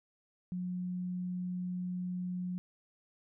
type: tone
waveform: sine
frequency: 180.5 Hz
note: F#3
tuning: 43 cents flat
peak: -34 dBFS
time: 0.52-2.58 s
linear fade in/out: 0 ms
effects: none